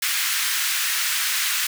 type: high-pass noise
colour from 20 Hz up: pink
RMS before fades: -23 dBFS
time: 0.02-1.67 s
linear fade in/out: 5 ms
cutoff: 1500 Hz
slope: 24 dB/octave
effects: none